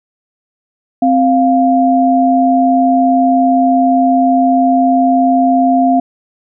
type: tone pair together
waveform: sine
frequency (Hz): 261.6 / 698.8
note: C4 / F5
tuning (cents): 0 / +1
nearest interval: octave + perfect fourth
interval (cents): 1701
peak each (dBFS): -10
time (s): 1.02-6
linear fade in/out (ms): 5
effects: none